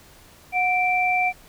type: tone pair together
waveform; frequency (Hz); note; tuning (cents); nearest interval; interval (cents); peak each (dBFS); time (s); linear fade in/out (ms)
sine; 731 / 2345; F#5 / D7; -21 / -3; octave + minor sixth; 2018; -21; 0.52-1.33; 50
effects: pink hiss -50 dBFS RMS until 1.48 s